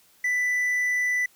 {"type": "tone", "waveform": "triangle", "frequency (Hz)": 1985, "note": "B6", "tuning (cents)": 8, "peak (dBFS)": -20, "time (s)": [0.24, 1.26], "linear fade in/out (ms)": 5, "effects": ["white hiss -59 dBFS RMS until 1.35 s"]}